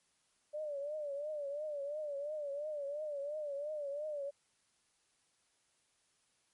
sine tone with vibrato, 586 Hz, D5, 4 cents flat, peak -37 dBFS, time 0.53-4.31 s, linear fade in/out 20 ms, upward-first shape triangle, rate 2.9 Hz, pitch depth 110 cents each way, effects white hiss -75 dBFS RMS until 6.53 s + MP3 48 kbps

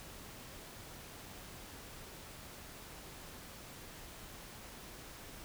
silence, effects pink hiss -51 dBFS RMS until 5.44 s

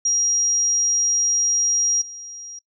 sine tone with level steps, 5700 Hz, F8, 34 cents sharp, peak -17 / -34 dBFS, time 0.05-2.59 s, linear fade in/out 5 ms, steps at 2.01 s, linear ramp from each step 10 ms, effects noise-tail reverb RT60 0.1 s tail -21 dB re dry

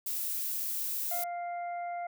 violet noise, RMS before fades -34 dBFS, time 0.06-1.24 s, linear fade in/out 5 ms
harmonic tone, 698.5 Hz, F5, in tune, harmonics 1 / 2 / 3, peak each -34 / -50 / -48 dBFS, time 1.11-2.07 s, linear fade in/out 5 ms
effects none

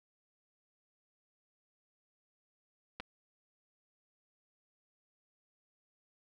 clicks, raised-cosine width 0.3 ms, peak -24 / -30 dBFS, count 2, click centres 3 / 3.004 s, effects none

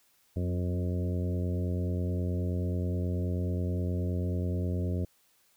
harmonic tone with a mistuned harmonic, 89.4 Hz, F2, 41 cents sharp, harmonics 1 / 2 / 3 / 4 / 5 / 6 / 7, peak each -29 / -35 / -39 / -41 / -43 / -45 / -46 dBFS, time 0.36-5.05 s, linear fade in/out 5 ms, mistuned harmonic 3, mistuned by -24 cents, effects white hiss -67 dBFS RMS until 5.56 s

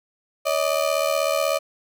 35% pulse ring-modulated tone, 601 Hz, D5, 40 cents sharp, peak -15 dBFS, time 0.45-1.59 s, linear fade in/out 20 ms, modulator 38.1 Hz, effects none

